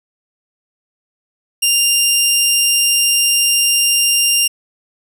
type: tone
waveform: 15% pulse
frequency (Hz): 2794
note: F7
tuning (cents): 0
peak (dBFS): -4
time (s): 1.62-4.48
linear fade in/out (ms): 10
effects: none